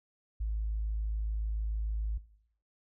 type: tone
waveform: sine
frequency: 53.5 Hz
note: A1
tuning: 48 cents flat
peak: -29 dBFS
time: 0.4-2.18 s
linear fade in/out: 10 ms
effects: noise-tail reverb RT60 0.7 s tail -19 dB re dry + tanh soft clip ceiling -25 dBFS